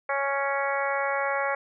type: harmonic tone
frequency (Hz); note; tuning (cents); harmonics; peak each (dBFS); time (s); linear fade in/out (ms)
277.6; C#4; +3; 2 / 3 / 4 / 5 / 6 / 7 / 8; -29 / -31 / -32 / -33 / -34 / -34 / -35; 0.09-1.55; 5
effects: none